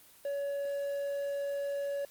triangle tone, 564 Hz, C#5, 30 cents sharp, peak -30 dBFS, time 0.25-2.05 s, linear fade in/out 2 ms, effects white hiss -58 dBFS RMS until 2.1 s + Opus 24 kbps

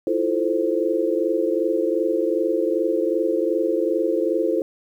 sine chord, F major seventh, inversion third, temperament equal with one note detuned, 326.6 / 349.2 / 440 / 523.3 Hz, E4 / F4 / A4 / C5, -16 / 0 / 0 / 0 cents, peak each -24 dBFS, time 0.07-4.62 s, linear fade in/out 2 ms, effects 9-bit

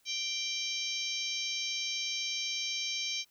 harmonic tone, 784 Hz, G5, in tune, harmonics 3 / 4 / 5 / 6 / 7 / 8, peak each -39 / -38 / -39 / -44 / -39 / -41 dBFS, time 0.05-3.25 s, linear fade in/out 50 ms, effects white hiss -69 dBFS RMS until 3.3 s

